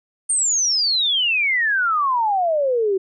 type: exponential sweep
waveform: sine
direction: down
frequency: 8980 to 371 Hz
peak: -16 dBFS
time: 0.29-2.98 s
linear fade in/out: 10 ms
effects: none